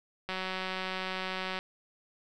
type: click train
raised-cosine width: 0.3 ms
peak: -19 dBFS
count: 244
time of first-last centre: 0.29-1.589 s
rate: 187 Hz
effects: none